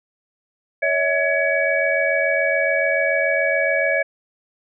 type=tone cluster; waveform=sine; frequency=561 / 648 / 1679 / 2269 Hz; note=C#5 / E5 / G#6 / C#7; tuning=+21 / -30 / +18 / +40 cents; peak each=-22 dBFS; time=0.82-4.03 s; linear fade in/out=10 ms; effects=none